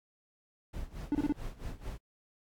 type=noise with tremolo; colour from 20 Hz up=brown; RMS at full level=-38 dBFS; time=0.73-1.98 s; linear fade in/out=10 ms; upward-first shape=sine; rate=4.5 Hz; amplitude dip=85%
type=tone bursts; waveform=triangle; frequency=293.7 Hz; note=D4; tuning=in tune; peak=-24 dBFS; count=4; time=1.12-1.323 s; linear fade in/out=0 ms; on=29 ms; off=29 ms
effects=AAC 64 kbps